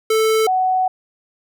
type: tone pair in turn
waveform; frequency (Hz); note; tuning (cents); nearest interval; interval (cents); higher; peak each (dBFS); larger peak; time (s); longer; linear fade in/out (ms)
square / sine; 440 / 745.6; A4 / F#5; 0 / +13; major sixth; 913; second; -14; neither; 0.1-0.47 / 0.47-0.88; second; 5
effects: none